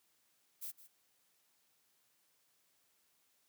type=noise with echo; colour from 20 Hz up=violet; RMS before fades=-44 dBFS; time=0.61-0.72 s; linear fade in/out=20 ms; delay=160 ms; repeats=1; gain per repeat=-15 dB; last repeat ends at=0.88 s; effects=white hiss -75 dBFS RMS until 3.48 s + high-pass 100 Hz 12 dB/octave